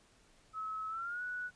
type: tone with pitch glide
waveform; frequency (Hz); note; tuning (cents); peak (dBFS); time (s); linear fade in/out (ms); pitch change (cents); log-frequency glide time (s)
sine; 1291 to 1474.4; E6 to F#6; -37 to -7; -37; 0.53-1.51; 50; +230; 0.88-1.22
effects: pink hiss -66 dBFS RMS until 1.55 s + resampled to 22050 Hz